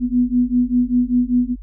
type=beating tone pair; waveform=sine; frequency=243.8 / 248.9 Hz; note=B3 / B3; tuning=-22 / +14 cents; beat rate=5.1 Hz; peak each=-17 dBFS; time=0-1.56 s; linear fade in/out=50 ms; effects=noise-tail reverb RT60 0.1 s tail -25 dB re dry + added 47 Hz sine -32 dBFS peak until 1.62 s